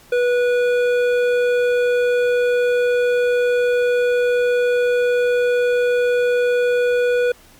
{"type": "tone with hard clipping", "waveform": "sine", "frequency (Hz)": 489, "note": "B4", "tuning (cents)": -17, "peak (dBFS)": -16, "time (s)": [0.12, 7.32], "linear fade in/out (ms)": 5, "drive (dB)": 11, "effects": ["pink hiss -48 dBFS RMS until 7.59 s", "MP3 96 kbps"]}